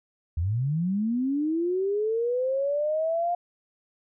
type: linear sweep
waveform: sine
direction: up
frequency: 75.9 to 707 Hz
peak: -23 dBFS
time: 0.37-3.35 s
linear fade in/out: 5 ms
effects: none